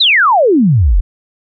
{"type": "exponential sweep", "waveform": "sine", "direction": "down", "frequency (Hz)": [4186, 37], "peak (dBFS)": -6, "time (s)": [0, 1.01], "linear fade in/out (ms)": 10, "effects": []}